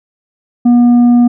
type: tone with tanh clipping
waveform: triangle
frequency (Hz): 241.2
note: B3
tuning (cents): -41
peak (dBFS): -5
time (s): 0.65-1.28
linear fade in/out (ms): 10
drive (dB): 9
effects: none